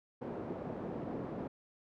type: band-pass noise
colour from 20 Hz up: pink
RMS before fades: -41 dBFS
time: 0.21-1.48 s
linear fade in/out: 10 ms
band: 180 to 580 Hz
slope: 12 dB/octave
effects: none